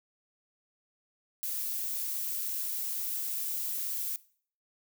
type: noise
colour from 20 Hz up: violet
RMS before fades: -34 dBFS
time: 1.43-4.16 s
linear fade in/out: 0 ms
effects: noise-tail reverb RT60 0.5 s tail -20 dB re dry